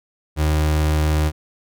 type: tone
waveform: 35% pulse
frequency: 76.8 Hz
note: D#2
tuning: 22 cents flat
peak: -14 dBFS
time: 0.36-1.32 s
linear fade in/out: 50 ms
effects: none